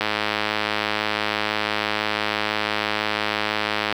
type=click train; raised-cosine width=0.3 ms; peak=-5 dBFS; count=416; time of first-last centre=0.01-3.925 s; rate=106 Hz; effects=high-pass 150 Hz 12 dB/octave + 7-bit